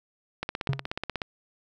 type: click train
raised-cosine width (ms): 0.3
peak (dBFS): -14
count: 14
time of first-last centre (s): 0.43-1.218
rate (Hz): 16.5
type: tone with exponential decay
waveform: triangle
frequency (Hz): 136.3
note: C#3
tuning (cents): -29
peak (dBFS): -18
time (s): 0.69-0.86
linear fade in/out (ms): 2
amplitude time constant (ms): 35
effects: none